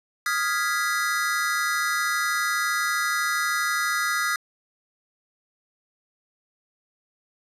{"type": "chord", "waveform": "square", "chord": "F half-diminished seventh", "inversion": "third", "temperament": "equal", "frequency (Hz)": [1244.5, 1396.9, 1661.2, 1975.5], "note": ["Eb6", "F6", "Ab6", "Cb7"], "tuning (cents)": [0, 0, 0, 0], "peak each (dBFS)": -29, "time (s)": [0.26, 4.36], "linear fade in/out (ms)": 2, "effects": ["resampled to 32000 Hz", "9-bit"]}